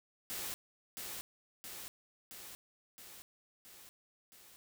white noise with echo, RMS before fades -41 dBFS, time 0.3-0.54 s, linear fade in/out 0 ms, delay 670 ms, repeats 6, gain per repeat -3 dB, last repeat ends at 4.56 s, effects none

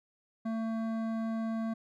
sine tone with hard clipping, 224.4 Hz, A3, 34 cents sharp, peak -33 dBFS, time 0.45-1.74 s, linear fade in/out 10 ms, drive 12 dB, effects none

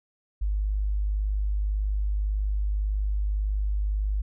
sine tone, 50.9 Hz, G#1, 34 cents flat, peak -23 dBFS, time 0.41-4.22 s, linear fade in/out 10 ms, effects none

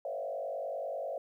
sine tone with frequency modulation, 605 Hz, D#5, 49 cents flat, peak -34 dBFS, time 0.05-1.18 s, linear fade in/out 2 ms, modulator 50.1 Hz, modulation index 1.9, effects 12-bit

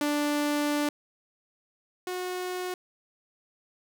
sawtooth tone pair in turn, 293.7 / 364.2 Hz, D4 / F#4, 0 / -27 cents, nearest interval major third, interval 373 cents, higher second, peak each -21 / -27 dBFS, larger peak first, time 0.01-0.89 / 2.07-2.74 s, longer first, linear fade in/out 2 ms, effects none

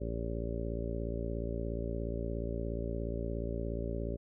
harmonic tone, 57 Hz, A#1, 38 cents flat, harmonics 1 / 2 / 3 / 4 / 5 / 6 / 7 / 8 / 9 / 10, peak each -37 / -41 / -44 / -44 / -45 / -48 / -42 / -49 / -50 / -44 dBFS, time 0-4.17 s, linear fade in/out 20 ms, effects none

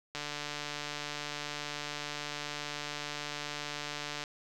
click train, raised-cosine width 0.2 ms, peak -20 dBFS, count 602, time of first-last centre 0.15-4.238 s, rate 147 Hz, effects none

